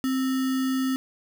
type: tone with sample-and-hold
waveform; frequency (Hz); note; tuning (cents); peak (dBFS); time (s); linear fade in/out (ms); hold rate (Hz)
sine; 262.3; C4; +4; -22; 0.04-0.96; 0; 1575
effects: none